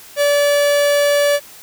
45% pulse tone, 577 Hz, D5, 31 cents flat, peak -12 dBFS, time 0.16-1.4 s, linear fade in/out 50 ms, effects white hiss -40 dBFS RMS until 1.62 s

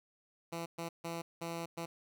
10% pulse tone bursts at uneven times, 167.7 Hz, E3, 30 cents sharp, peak -30 dBFS, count 5, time 0.52-0.66 / 0.78-0.89 / 1.04-1.22 / 1.41-1.66 / 1.77-1.86 s, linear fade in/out 10 ms, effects none

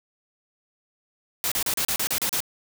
white noise bursts, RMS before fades -25 dBFS, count 9, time 1.44-2.404 s, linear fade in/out 0 ms, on 76 ms, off 35 ms, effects none

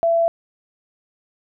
sine tone, 670 Hz, E5, 28 cents sharp, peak -14 dBFS, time 0.03-0.28 s, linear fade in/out 0 ms, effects none

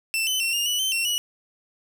sawtooth tone with pitch steps, 2673 / 3034 / 2715 / 2823 / 2953 / 3091 / 2719 / 2927 Hz, E7 / F#7 / F7 / F7 / F#7 / G7 / F7 / F#7, +23 / +43 / -50 / +18 / -4 / -25 / -47 / -19 cents, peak -19 dBFS, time 0.14-1.18 s, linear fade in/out 0 ms, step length 130 ms, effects none

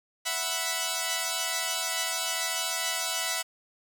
5% pulse chord, E suspended second, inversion none, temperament equal, 659.3 / 740 / 987.8 Hz, E5 / F#5 / B5, 0 / 0 / 0 cents, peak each -21 dBFS, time 0.25-3.43 s, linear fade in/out 20 ms, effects none

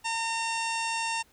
harmonic tone, 911 Hz, A#5, 40 cents flat, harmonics 1 / 2 / 3 / 4 / 5 / 6 / 7 / 8 / 9 / 10, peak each -31 / -38 / -33 / -42 / -44 / -39 / -47 / -43 / -44 / -45 dBFS, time 0.04-1.23 s, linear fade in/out 20 ms, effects pink hiss -62 dBFS RMS until 1.32 s

